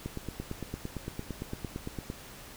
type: click train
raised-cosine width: 3 ms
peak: -22 dBFS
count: 19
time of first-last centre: 0.06-2.101 s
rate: 8.82 Hz
effects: pink hiss -48 dBFS RMS until 2.56 s